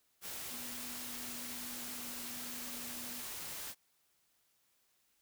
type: tone in noise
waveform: sine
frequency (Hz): 243.8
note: B3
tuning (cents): -22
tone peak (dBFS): -51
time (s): 0.49-3.24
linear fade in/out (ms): 50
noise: white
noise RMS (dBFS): -44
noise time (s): 0.21-3.75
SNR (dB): -10
effects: white hiss -75 dBFS RMS until 5.21 s